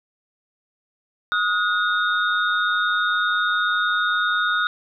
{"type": "tone cluster", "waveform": "sine", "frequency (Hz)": [1256, 1449, 3682], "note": ["D#6", "F#6", "A#7"], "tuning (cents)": [16, -37, -22], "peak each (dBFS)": [-24, -20, -27], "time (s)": [1.32, 4.67], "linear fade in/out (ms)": 0, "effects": []}